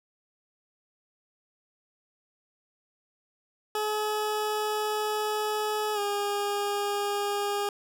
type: tone with pitch glide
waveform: 20% pulse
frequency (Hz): 425.4 to 407.4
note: G#4 to G#4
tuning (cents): +42 to -33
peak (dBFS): -22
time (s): 3.75-7.69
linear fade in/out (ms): 2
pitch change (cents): -75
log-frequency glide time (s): 5.94-5.99
effects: none